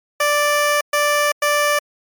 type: tone bursts at uneven times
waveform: 15% pulse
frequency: 587.3 Hz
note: D5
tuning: in tune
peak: -8 dBFS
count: 3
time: 0.2-0.81 / 0.93-1.32 / 1.42-1.79 s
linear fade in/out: 5 ms
effects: MP3 96 kbps